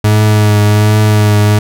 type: tone with vibrato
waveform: 40% pulse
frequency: 105.6 Hz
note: G#2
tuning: 29 cents sharp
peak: -5 dBFS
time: 0.04-1.59 s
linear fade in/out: 5 ms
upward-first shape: triangle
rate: 1.3 Hz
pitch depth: 27 cents each way
effects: none